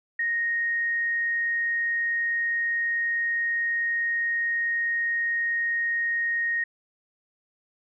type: tone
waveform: sine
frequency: 1864.7 Hz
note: A#6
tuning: in tune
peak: -23 dBFS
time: 0.19-6.64 s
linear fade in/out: 5 ms
effects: none

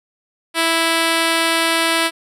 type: tone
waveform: 5% pulse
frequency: 329.6 Hz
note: E4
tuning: in tune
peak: -3 dBFS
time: 0.54-2.11 s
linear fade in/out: 50 ms
effects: resampled to 32000 Hz

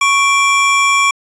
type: tone pair together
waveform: square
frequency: 1107.9 / 2349 Hz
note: C#6 / D7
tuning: -1 / 0 cents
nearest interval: octave + minor second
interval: 1301 cents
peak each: -13 dBFS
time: 0.01-1.11 s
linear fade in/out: 5 ms
effects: resampled to 22050 Hz

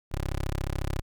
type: tone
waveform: 15% pulse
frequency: 34.07 Hz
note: C#1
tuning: 29 cents flat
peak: -22 dBFS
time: 0.11-1.02 s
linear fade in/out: 20 ms
effects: none

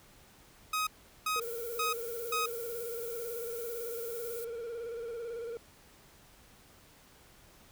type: tone bursts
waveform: sawtooth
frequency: 1259 Hz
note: D#6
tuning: 20 cents sharp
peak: -26 dBFS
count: 4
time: 0.73-2.46 s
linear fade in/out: 5 ms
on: 140 ms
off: 390 ms
type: tone with vibrato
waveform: triangle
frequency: 466.2 Hz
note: A#4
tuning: in tune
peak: -35 dBFS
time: 1.36-5.57 s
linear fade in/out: 0 ms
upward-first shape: square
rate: 18 Hz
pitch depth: 43 cents each way
type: noise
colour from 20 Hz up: violet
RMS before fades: -44 dBFS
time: 1.41-4.45 s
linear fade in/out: 10 ms
effects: pink hiss -59 dBFS RMS until 7.71 s

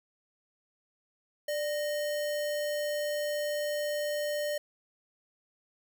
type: tone with sample-and-hold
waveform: sine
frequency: 591 Hz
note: D5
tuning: 11 cents sharp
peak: -29 dBFS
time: 1.48-4.58 s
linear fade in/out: 5 ms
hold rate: 2450 Hz
effects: none

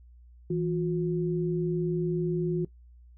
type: tone pair together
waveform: sine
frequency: 163.6 / 358.9 Hz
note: E3 / F4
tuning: -13 / +47 cents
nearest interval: octave + major second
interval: 1360 cents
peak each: -28 dBFS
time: 0.5-2.65 s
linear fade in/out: 5 ms
effects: noise-tail reverb RT60 0.1 s tail -19 dB re dry + added 60 Hz sine -50 dBFS peak until 3.17 s

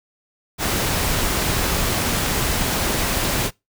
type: noise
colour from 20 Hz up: pink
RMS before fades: -21 dBFS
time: 0.58-3.51 s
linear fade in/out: 50 ms
effects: noise-tail reverb RT60 0.2 s tail -23 dB re dry

